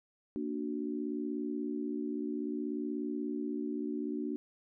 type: chord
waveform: sine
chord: Bb augmented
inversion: none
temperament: equal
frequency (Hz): 233.1 / 293.7 / 370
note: Bb3 / D4 / F#4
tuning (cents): 0 / 0 / 0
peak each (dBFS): -38 / -36 / -40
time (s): 0.36-4.36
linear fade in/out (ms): 0
effects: none